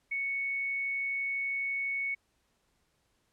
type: tone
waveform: sine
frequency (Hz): 2217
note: C#7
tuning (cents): 0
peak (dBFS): -30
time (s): 0.11-2.15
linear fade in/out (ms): 10
effects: pink hiss -74 dBFS RMS until 3.32 s + low-pass 11000 Hz 12 dB/octave